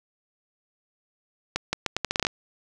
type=accelerating click train; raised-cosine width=0.2 ms; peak=-7 dBFS; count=11; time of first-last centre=1.56-2.268 s; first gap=170 ms; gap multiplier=0.78; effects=none